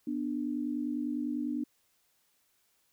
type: tone pair together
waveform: sine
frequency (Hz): 246.9 / 296.9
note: B3 / D4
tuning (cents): 0 / +19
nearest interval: minor third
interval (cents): 319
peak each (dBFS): -34 / -33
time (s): 0.07-1.64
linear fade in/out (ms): 5
effects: white hiss -72 dBFS RMS until 2.92 s